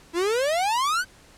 45% pulse exponential sweep, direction up, 324.2 to 1568 Hz, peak -21 dBFS, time 0.13-1.05 s, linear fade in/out 50 ms, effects pink hiss -52 dBFS RMS until 1.37 s + low-pass 10000 Hz 12 dB/octave

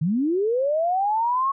sine linear sweep, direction up, 143.5 to 1108.7 Hz, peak -19 dBFS, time 0.01-1.52 s, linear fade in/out 10 ms, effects none

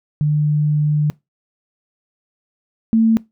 sine tone pair in turn, 149.7 / 224.3 Hz, D3 / A3, +33 / +34 cents, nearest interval perfect fifth, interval 701 cents, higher second, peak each -13 / -10 dBFS, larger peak second, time 0.21-1.1 / 2.93-3.17 s, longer first, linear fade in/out 0 ms, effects noise-tail reverb RT60 0.2 s tail -22 dB re dry

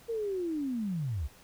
sine linear sweep, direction down, 470.4 to 59.7 Hz, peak -30 dBFS, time 0.08-1.28 s, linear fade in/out 20 ms, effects pink hiss -57 dBFS RMS until 1.43 s

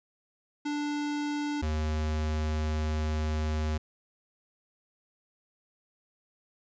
square tone pair in turn, 293.7 / 77.23 Hz, D4 / D#2, 0 / -12 cents, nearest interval octave + major seventh, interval 2312 cents, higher first, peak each -30 / -28 dBFS, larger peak second, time 0.65-1.62 / 1.62-3.78 s, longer second, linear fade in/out 10 ms, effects resampled to 16000 Hz

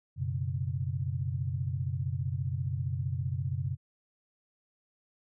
sine chord, F# suspended fourth, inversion none, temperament equal, 92.5 / 123.47 / 138.59 Hz, F#2 / B2 / C#3, 0 / 0 / 0 cents, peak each -34 dBFS, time 0.16-3.77 s, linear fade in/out 50 ms, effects none

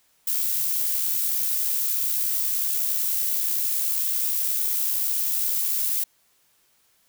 violet noise with amplitude modulation, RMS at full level -23 dBFS, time 0.27-6.04 s, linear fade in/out 5 ms, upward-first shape sine, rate 70.7 Hz, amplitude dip 30%, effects white hiss -64 dBFS RMS until 7.08 s

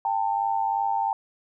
sine tone pair together, 796 / 898.9 Hz, G5 / A5, +26 / +37 cents, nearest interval major second, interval 211 cents, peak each -25 dBFS, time 0.05-1.13 s, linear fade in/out 2 ms, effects none

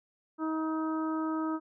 harmonic tone with a mistuned harmonic, 316.9 Hz, D#4, 32 cents sharp, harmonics 1 / 2 / 3 / 4 / 5, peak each -30 / -42 / -40 / -38 / -50 dBFS, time 0.38-1.6 s, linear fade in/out 50 ms, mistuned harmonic 5, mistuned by -28 cents, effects none

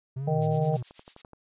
triangle tone with vibrato, 126.5 Hz, B2, 42 cents sharp, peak -28 dBFS, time 0.16-0.83 s, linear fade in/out 10 ms, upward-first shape sine, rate 2.4 Hz, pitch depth 190 cents each way
harmonic tone, 155.56 Hz, D#3, in tune, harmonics 1 / 3 / 4 / 5, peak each -25 / -30 / -31 / -32 dBFS, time 0.27-0.77 s, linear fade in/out 10 ms
violet noise with tremolo, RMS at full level -35 dBFS, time 0.41-1.22 s, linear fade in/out 10 ms, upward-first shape triangle, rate 9.1 Hz, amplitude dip 95%
click train, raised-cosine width 1 ms, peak -33 dBFS, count 8, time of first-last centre 0.74-1.333 s, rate 11.8 Hz
effects resampled to 8000 Hz

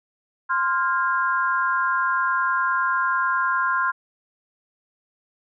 sine chord, F minor, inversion second, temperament equal with one note detuned, 1046.5 / 1396.9 / 1626.1 Hz, C6 / F6 / Ab6, 0 / 0 / -37 cents, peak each -22 / -23 / -27 dBFS, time 0.49-3.92 s, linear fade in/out 20 ms, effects none

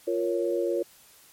sine chord, Bb minor, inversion second, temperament equal, 349.2 / 466.2 / 554.4 Hz, F4 / Bb4 / Db5, 0 / 0 / 0 cents, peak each -27 / -29 / -29 dBFS, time 0.07-0.83 s, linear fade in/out 10 ms, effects white hiss -55 dBFS RMS until 1.32 s + MP3 64 kbps

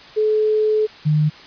sine tone pair in turn, 430 / 152.03 Hz, A4 / D#3, -40 / -40 cents, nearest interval octave + tritone, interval 1800 cents, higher first, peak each -14 / -13 dBFS, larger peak second, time 0.16-0.87 / 1.05-1.3 s, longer first, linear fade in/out 20 ms, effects white hiss -41 dBFS RMS until 1.46 s + resampled to 11025 Hz

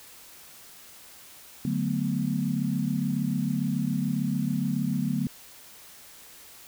sine chord, B minor seventh, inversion first, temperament equal, 146.83 / 185 / 220 / 246.9 Hz, D3 / F#3 / A3 / B3, 0 / 0 / 0 / 0 cents, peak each -30 dBFS, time 1.65-5.27 s, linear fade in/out 2 ms, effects white hiss -49 dBFS RMS until 6.67 s

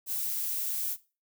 violet noise, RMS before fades -32 dBFS, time 0.06-0.97 s, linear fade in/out 50 ms, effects noise-tail reverb RT60 0.3 s tail -17 dB re dry

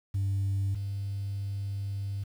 sine tone pair in turn, 98 / 99.43 Hz, G2 / G2, 0 / +25 cents, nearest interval unison, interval 25 cents, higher second, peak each -24 / -30 dBFS, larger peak first, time 0.14-0.75 / 0.75-2.24 s, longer second, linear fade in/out 10 ms, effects tanh soft clip ceiling -24 dBFS + 9-bit

